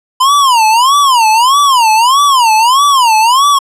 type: tone with vibrato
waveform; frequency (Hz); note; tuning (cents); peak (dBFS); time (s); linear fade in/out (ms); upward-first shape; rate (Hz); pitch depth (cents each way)
square; 1000; B5; +21; -6; 0.2-3.59; 10; sine; 1.6; 250
effects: low-pass 11000 Hz 12 dB/octave